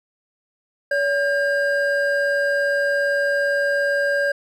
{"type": "tone pair together", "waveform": "triangle", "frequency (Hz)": [568, 1606.5], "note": ["C#5", "G6"], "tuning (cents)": [42, 42], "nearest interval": "octave + tritone", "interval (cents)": 1800, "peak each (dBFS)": [-18, -19], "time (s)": [0.91, 4.32], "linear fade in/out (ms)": 5, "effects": []}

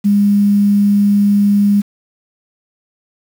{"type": "tone with quantisation", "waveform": "sine", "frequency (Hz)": 203.3, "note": "G#3", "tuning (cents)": -37, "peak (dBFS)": -8, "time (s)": [0.04, 1.82], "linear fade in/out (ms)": 20, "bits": 6, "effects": []}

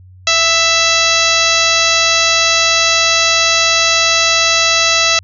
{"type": "harmonic tone with a mistuned harmonic", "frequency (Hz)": 663, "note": "E5", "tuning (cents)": 10, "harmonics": [1, 2, 3, 4, 5, 6, 7, 8, 9, 10], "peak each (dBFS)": [-21, -18, -19, -16, -20, -16, -21, -21, -20, -22], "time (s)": [0.27, 5.19], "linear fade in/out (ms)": 2, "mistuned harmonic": 2, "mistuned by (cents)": -19, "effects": ["added 92 Hz sine -37 dBFS peak until 5.23 s"]}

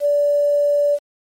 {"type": "tone with quantisation", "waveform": "sine", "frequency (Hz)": 580, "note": "D5", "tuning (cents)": -22, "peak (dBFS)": -13, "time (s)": [0, 0.99], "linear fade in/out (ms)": 50, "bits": 7, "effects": ["MP3 64 kbps"]}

